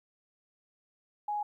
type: tone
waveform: sine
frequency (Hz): 833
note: G#5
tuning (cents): +5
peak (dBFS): -30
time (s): 1.28-1.43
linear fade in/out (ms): 5
effects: 12-bit